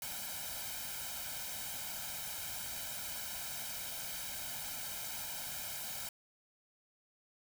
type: noise with comb filter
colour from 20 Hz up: white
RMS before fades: -42 dBFS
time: 0.02-6.09 s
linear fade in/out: 2 ms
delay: 1.3 ms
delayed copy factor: +0.8
effects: none